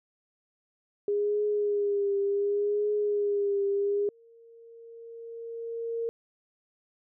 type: tone with vibrato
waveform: sine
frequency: 408.1 Hz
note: G#4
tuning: 30 cents flat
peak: -24 dBFS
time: 1.08-4.09 s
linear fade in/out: 2 ms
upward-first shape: triangle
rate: 0.68 Hz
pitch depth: 45 cents each way
type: tone with exponential growth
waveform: sine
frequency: 461.4 Hz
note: A#4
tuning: 18 cents flat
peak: -27 dBFS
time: 3.33-6.09 s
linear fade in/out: 0 ms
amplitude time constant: 600 ms
effects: none